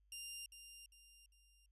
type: tone with echo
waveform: 15% pulse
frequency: 2794 Hz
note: F7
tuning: in tune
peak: -40 dBFS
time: 0.12-0.46 s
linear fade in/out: 2 ms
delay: 400 ms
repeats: 3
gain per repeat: -8 dB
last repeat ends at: 1.66 s
effects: added 50 Hz sine -70 dBFS peak until 1.71 s + resampled to 32000 Hz